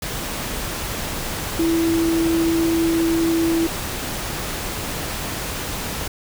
sine tone in noise, 330.2 Hz, E4, 3 cents sharp, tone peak -16 dBFS, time 1.59-3.67 s, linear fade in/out 5 ms, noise pink, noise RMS -27 dBFS, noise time 0.02-6.08 s, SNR +8 dB, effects none

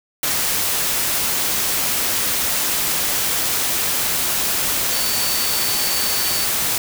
sine tone in noise, 4500 Hz, C#8, 25 cents sharp, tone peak -26 dBFS, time 4.92-6.45 s, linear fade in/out 2 ms, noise white, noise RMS -20 dBFS, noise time 0.23-6.78 s, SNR -9 dB, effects none

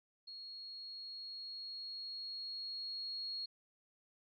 sine tone with level ramp, 4303 Hz, C8, 48 cents sharp, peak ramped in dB -47 to -39 dBFS, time 0.27-3.46 s, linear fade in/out 10 ms, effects none

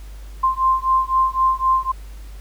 sine beating tone pair, 1046.5 / 1050.4 Hz, C6 / C6, 0 / +6 cents, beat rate 3.9 Hz, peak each -18 dBFS, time 0.43-1.92 s, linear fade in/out 10 ms, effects added 50 Hz sine -33 dBFS peak until 2.4 s + pink hiss -49 dBFS RMS until 2.4 s

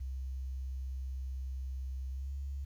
sine tone with pitch glide, 65.41 to 68.82 Hz, C2 to C#2, 0 to -12 cents, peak -36 dBFS, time 0-2.65 s, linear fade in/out 10 ms, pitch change +88 cents, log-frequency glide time 2.11-2.32 s, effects 11-bit

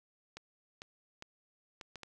clicks, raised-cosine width 0.2 ms, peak -28 dBFS, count 6, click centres 0.37 / 0.819 / 1.224 / 1.812 / 1.957 / 2.033 s, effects none

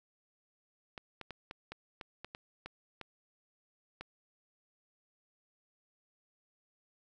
clicks, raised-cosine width 0.3 ms, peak -27 dBFS, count 11, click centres 0.978 / 1.213 / 1.307 / 1.511 / 1.72 / 2.012 / 2.246 / 2.349 / 2.66 / 3.013 / 4.01 s, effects none

